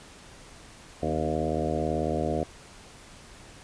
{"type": "harmonic tone with a mistuned harmonic", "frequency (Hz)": 78.1, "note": "D#2", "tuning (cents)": 7, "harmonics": [1, 2, 3, 4, 5, 6, 7, 8, 9], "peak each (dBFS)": [-34, -34, -34, -34, -34, -34, -34, -34, -34], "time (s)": [1.02, 2.44], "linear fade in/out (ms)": 10, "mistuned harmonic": 3, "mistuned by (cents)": 42, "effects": ["pink hiss -49 dBFS RMS until 3.63 s", "resampled to 22050 Hz"]}